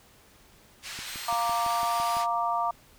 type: band-pass noise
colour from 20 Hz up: pink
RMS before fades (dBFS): -39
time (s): 0.82-2.27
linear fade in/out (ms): 50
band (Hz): 1700 to 7300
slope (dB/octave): 12
type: click train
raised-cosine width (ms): 3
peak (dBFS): -31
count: 8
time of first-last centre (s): 0.99-2.168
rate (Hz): 5.94
type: linear sweep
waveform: 10% pulse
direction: up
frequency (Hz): 4035 to 4978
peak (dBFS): -35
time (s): 1.03-2.24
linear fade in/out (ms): 50
type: chord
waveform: sine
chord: Bb major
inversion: second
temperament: equal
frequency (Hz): 698.5 / 932.3 / 1174.7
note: F5 / Bb5 / D6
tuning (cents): 0 / 0 / 0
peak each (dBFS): -29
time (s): 1.28-2.71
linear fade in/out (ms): 5
effects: pink hiss -57 dBFS RMS until 2.98 s